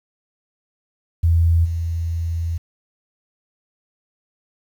sine tone with level steps, 83.5 Hz, E2, 23 cents sharp, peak -12 / -20 dBFS, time 1.23-2.58 s, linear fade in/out 10 ms, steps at 1.64 s, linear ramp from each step 20 ms, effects 8-bit

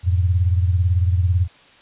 sine beating tone pair, 87.31 / 105.31 Hz, F2 / G#2, 0 / +25 cents, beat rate 18 Hz, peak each -15 / -22 dBFS, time 0.03-1.48 s, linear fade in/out 50 ms, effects white hiss -49 dBFS RMS until 1.81 s + resampled to 8000 Hz

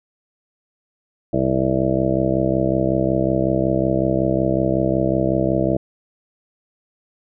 harmonic tone, 65.41 Hz, C2, in tune, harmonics 1 / 2 / 3 / 4 / 5 / 6 / 7 / 8 / 9 / 10, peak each -30 / -24 / -24 / -31 / -21 / -30 / -27 / -31 / -23 / -25 dBFS, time 1.33-5.77 s, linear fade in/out 5 ms, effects none

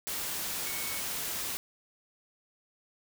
sine tone in noise, 2217 Hz, C#7, in tune, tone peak -42 dBFS, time 0.66-1 s, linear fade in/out 0 ms, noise white, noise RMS -35 dBFS, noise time 0.07-1.57 s, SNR -10 dB, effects none

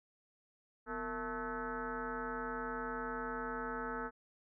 sine tone with frequency modulation, 880 Hz, A5, in tune, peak -37 dBFS, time 0.86-4.11 s, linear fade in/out 50 ms, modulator 210 Hz, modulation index 3.4, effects none

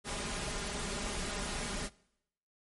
pink noise with comb filter, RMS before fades -37 dBFS, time 0.04-1.9 s, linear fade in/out 50 ms, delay 4.9 ms, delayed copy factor +0.6, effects noise-tail reverb RT60 0.8 s tail -23 dB re dry + MP3 48 kbps

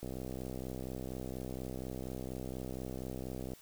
click train, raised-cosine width 2 ms, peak -28 dBFS, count 226, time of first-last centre 0.03-3.535 s, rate 64.2 Hz, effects white hiss -59 dBFS RMS until 3.61 s

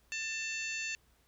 harmonic tone, 890 Hz, A5, 20 cents sharp, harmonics 2 / 3 / 4 / 5 / 6 / 7 / 8, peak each -42 / -37 / -49 / -46 / -55 / -47 / -46 dBFS, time 0.12-0.95 s, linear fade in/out 0 ms, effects added 60 Hz sine -70 dBFS peak until 1.27 s + pink hiss -70 dBFS RMS until 1.27 s

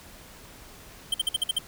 square tone bursts, 3134 Hz, G7, 1 cent flat, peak -22 dBFS, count 7, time 1.12-1.586 s, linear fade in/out 5 ms, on 22 ms, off 52 ms, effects pink hiss -48 dBFS RMS until 1.67 s

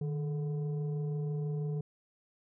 sine tone pair together, 152.1 / 430.2 Hz, D#3 / A4, -39 / -39 cents, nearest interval octave + tritone, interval 1800 cents, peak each -30 / -39 dBFS, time 0.01-1.81 s, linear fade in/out 5 ms, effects tanh soft clip ceiling -29 dBFS

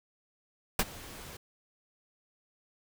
pink noise with ADSR envelope, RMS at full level -24 dBFS, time 0.79-1.37 s, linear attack 3 ms, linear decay 43 ms, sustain -22 dB, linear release 6 ms, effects none

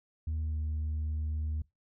sine tone with pitch glide, 78.5 to 77.02 Hz, D#2 to D#2, +16 to -17 cents, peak -28 dBFS, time 0.27-1.62 s, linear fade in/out 5 ms, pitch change -33 cents, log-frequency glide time 0.39-0.58 s, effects noise-tail reverb RT60 0.2 s tail -24 dB re dry + tanh soft clip ceiling -29 dBFS

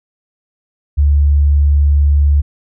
sine tone, 72.2 Hz, D2, 29 cents flat, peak -7 dBFS, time 0.97-2.42 s, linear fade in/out 20 ms, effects none

